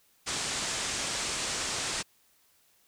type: low-pass noise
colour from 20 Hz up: white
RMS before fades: -33 dBFS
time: 0.26-2.03 s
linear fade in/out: 20 ms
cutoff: 8600 Hz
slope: 48 dB/octave
effects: white hiss -66 dBFS RMS until 2.87 s